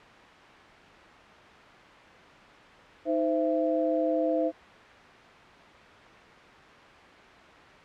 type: tone cluster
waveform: sine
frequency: 313.7 / 517 / 667 Hz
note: D#4 / C5 / E5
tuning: +14 / -21 / +20 cents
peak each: -28 dBFS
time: 3.05-4.52 s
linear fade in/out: 50 ms
effects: white hiss -49 dBFS RMS until 7.84 s + low-pass 2000 Hz 12 dB/octave